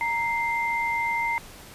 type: tone pair together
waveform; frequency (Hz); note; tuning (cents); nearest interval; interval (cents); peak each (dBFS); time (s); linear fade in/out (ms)
sine; 930.3 / 2092; A#5 / C7; -4 / -1; octave + major second; 1403; -26 / -26; 0.01-1.38; 0
effects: pink hiss -45 dBFS RMS until 1.74 s + resampled to 32000 Hz